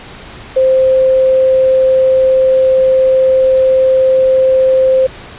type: tone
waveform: sine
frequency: 523.3 Hz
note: C5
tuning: in tune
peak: -6 dBFS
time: 0.56-5.07 s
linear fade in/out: 10 ms
effects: pink hiss -32 dBFS RMS until 5.38 s + resampled to 8000 Hz